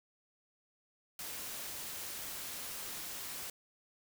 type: noise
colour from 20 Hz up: white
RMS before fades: -43 dBFS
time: 1.19-3.5 s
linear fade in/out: 2 ms
effects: none